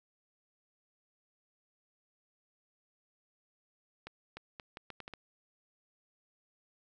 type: accelerating click train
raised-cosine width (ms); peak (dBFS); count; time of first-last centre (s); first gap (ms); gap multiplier
0.3; -28; 8; 4.07-5.137; 300; 0.76
effects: none